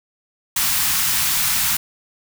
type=band-stop noise; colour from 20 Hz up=white; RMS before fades=-19 dBFS; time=0.56-1.77 s; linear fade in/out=5 ms; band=220 to 880 Hz; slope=24 dB/octave; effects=none